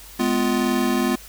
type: chord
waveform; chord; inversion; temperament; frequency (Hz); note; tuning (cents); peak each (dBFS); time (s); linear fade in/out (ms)
square; F diminished; first; just; 209.5 / 251.4 / 349.2; Ab3 / Cb4 / F4; +15 / +31 / 0; -25 / -22 / -25; 0.19-1.16; 10
effects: added 50 Hz sine -45 dBFS peak until 1.28 s + white hiss -43 dBFS RMS until 1.28 s